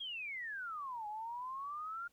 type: exponential two-way sweep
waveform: sine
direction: down then up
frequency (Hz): 3322 to 827 to 1419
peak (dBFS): -40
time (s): 0-2.08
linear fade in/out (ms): 10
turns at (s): 1.07
effects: pink hiss -74 dBFS RMS until 2.12 s